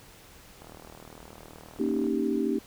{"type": "click train", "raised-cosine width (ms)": 1, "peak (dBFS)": -32, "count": 58, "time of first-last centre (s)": [0.62, 2.067], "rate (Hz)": 39.4}
{"type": "chord", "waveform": "sine", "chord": "Eb dominant seventh", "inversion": "second", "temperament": "equal", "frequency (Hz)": [233.1, 277.2, 311.1, 392], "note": ["Bb3", "Db4", "Eb4", "G4"], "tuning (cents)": [0, 0, 0, 0], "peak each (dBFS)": -30, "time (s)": [1.79, 2.59], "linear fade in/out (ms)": 10}
{"effects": ["pink hiss -52 dBFS RMS until 2.66 s"]}